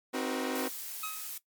sawtooth chord, C half-diminished seventh, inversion none, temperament equal with one note detuned, 261.6 / 311.1 / 370 / 477.9 Hz, C4 / Eb4 / Gb4 / Bb4, 0 / 0 / 0 / +43 cents, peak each -30 / -35 / -33 / -34 dBFS, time 0.13-0.69 s, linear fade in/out 20 ms
blue noise, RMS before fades -40 dBFS, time 0.55-1.38 s, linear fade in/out 5 ms
25% pulse tone with exponential decay, 1270 Hz, D#6, 35 cents sharp, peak -30 dBFS, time 1.03-1.39 s, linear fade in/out 5 ms, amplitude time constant 78 ms
effects noise-tail reverb RT60 0.1 s tail -17 dB re dry + MP3 96 kbps

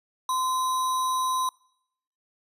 sine tone with sample-and-hold, 1032 Hz, C6, 24 cents flat, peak -23 dBFS, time 0.29-1.49 s, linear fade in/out 2 ms, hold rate 4900 Hz, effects noise-tail reverb RT60 0.8 s tail -25 dB re dry + resampled to 32000 Hz

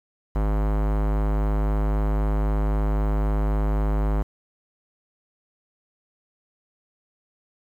square tone with low-pass filter, 51.91 Hz, G#1, in tune, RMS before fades -22 dBFS, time 0.35-4.23 s, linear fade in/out 10 ms, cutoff 1100 Hz, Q 1.1, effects 8-bit

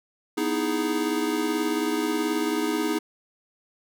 square chord, E major seventh, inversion second, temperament equal, 246.9 / 311.1 / 329.6 / 415.3 Hz, B3 / D#4 / E4 / G#4, 0 / 0 / 0 / 0 cents, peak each -32 / -27 / -33 / -30 dBFS, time 0.37-2.99 s, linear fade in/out 10 ms, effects none

